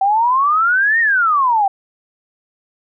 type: exponential two-way sweep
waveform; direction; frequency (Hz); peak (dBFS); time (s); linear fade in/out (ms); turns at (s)
sine; up then down; 763 to 1883 to 763; -11; 0.01-1.68; 5; 1
effects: none